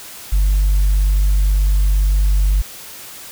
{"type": "tone", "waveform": "sine", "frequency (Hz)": 49, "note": "G1", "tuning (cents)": 0, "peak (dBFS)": -9, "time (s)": [0.32, 2.62], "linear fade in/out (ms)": 10, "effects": ["tanh soft clip ceiling -9 dBFS", "white hiss -35 dBFS RMS until 3.31 s"]}